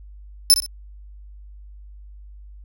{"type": "tone with echo", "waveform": "25% pulse", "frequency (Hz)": 5274, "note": "E8", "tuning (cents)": 0, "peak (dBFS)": -4, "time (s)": [0.5, 0.54], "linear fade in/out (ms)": 0, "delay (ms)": 61, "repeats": 2, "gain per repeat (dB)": -10, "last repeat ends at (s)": 0.662, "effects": ["added 50 Hz sine -39 dBFS peak until 2.64 s"]}